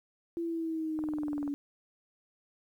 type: linear sweep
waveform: sine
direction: down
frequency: 339 to 284.3 Hz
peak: -31 dBFS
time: 0.37-1.54 s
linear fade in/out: 0 ms
type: click train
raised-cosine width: 1 ms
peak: -30 dBFS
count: 11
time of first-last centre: 0.99-1.478 s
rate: 20.5 Hz
effects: 11-bit